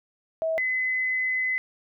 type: tone pair in turn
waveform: sine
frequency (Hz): 646 / 2027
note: E5 / B6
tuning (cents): -35 / +45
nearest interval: octave + minor sixth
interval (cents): 1980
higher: second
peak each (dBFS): -23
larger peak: neither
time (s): 0.42-0.58 / 0.58-1.58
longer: second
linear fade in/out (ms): 0
effects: none